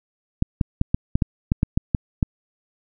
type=clicks; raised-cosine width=5 ms; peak=-5 dBFS; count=11; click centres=0.424 / 0.612 / 0.814 / 0.945 / 1.155 / 1.222 / 1.519 / 1.631 / 1.775 / 1.948 / 2.228 s; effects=none